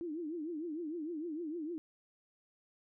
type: tone with vibrato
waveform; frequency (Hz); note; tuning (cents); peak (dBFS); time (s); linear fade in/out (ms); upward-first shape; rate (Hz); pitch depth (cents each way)
sine; 322.3; E4; -39; -37; 0.01-1.78; 0; triangle; 6.6; 190
effects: none